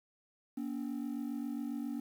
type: ring-modulated tone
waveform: triangle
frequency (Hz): 261.6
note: C4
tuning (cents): 0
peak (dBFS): -30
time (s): 0.57-2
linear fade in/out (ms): 5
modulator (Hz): 23.7
effects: tanh soft clip ceiling -27 dBFS + 10-bit